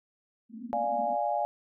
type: band-pass noise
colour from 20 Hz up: white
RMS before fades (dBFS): -42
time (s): 0.49-1.17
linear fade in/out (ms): 50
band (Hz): 220 to 260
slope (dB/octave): 96
type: chord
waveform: sine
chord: D diminished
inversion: none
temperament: equal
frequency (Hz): 587.3 / 698.5 / 830.6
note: D5 / F5 / Ab5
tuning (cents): 0 / 0 / 0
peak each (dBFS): -32 / -30 / -30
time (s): 0.73-1.45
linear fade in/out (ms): 0
effects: none